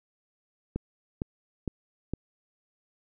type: click train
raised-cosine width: 3 ms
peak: -17 dBFS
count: 4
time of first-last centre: 0.76-2.136 s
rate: 2.18 Hz
effects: none